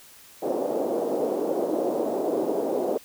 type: band-pass noise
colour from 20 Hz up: pink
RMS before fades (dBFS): -26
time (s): 0.42-2.98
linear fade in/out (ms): 10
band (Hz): 320 to 620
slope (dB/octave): 24
effects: white hiss -50 dBFS RMS until 3.04 s